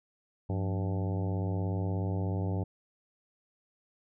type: harmonic tone with a mistuned harmonic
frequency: 96.8 Hz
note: G2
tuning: 21 cents flat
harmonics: 1 / 2 / 3 / 4 / 5 / 6 / 7 / 8 / 9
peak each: -30 / -36 / -40 / -42 / -44 / -46 / -47 / -48 / -49 dBFS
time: 0.49-2.64 s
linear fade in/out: 10 ms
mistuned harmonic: 2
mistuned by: -150 cents
effects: none